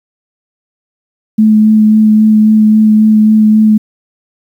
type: tone with vibrato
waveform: sine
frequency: 215.7 Hz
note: A3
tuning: 34 cents flat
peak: -3 dBFS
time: 1.38-3.78 s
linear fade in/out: 10 ms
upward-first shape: sine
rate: 3.7 Hz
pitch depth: 12 cents each way
effects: 7-bit